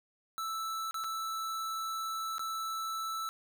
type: tone with dropouts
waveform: square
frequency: 1318.5 Hz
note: E6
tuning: in tune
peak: -35 dBFS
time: 0.38-3.29 s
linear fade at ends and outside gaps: 0 ms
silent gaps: 0.91-0.943 / 1.039-1.043 / 2.382-2.394 s
effects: none